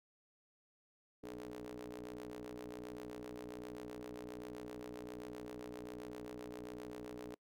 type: ring-modulated tone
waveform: sawtooth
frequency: 61.3 Hz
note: B1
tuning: 12 cents flat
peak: -39 dBFS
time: 1.23-7.35 s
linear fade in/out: 10 ms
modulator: 364 Hz
effects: noise-tail reverb RT60 0.1 s tail -26 dB re dry